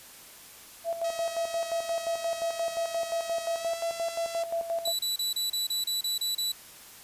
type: tone with tremolo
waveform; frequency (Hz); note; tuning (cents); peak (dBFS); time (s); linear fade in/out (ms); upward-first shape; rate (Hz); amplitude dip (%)
sine; 671; E5; +31; -26; 0.84-4.93; 50; square; 5.7; 65
type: tone with pitch glide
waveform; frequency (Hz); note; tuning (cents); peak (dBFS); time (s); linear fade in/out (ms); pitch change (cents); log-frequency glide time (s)
5% pulse; 639 to 671.5; D#5 to E5; +46 to +32; -27; 1.04-4.43; 5; +86; 3.52-3.85
type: tone bursts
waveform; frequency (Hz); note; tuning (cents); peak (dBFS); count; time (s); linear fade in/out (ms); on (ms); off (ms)
sawtooth; 3951; B7; 0; -24; 10; 4.85-6.52; 5; 140; 30
effects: white hiss -49 dBFS RMS until 7.03 s + resampled to 32000 Hz